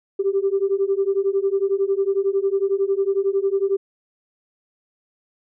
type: beating tone pair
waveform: sine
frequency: 387.1 / 398.1 Hz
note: G4 / G4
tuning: -22 / +27 cents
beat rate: 11 Hz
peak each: -20 dBFS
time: 0.19-3.77 s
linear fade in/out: 10 ms
effects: tanh soft clip ceiling -10 dBFS